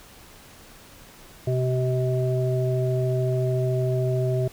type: harmonic tone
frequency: 127.6 Hz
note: C3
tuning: 43 cents flat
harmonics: 1 / 3 / 5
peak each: -22 / -27 / -29 dBFS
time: 1.47-4.48 s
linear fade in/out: 5 ms
effects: pink hiss -48 dBFS RMS until 4.52 s